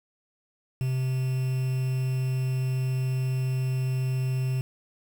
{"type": "tone with quantisation", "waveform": "triangle", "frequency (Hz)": 129.6, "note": "C3", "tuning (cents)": -16, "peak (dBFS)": -22, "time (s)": [0.81, 4.61], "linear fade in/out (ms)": 0, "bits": 7, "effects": []}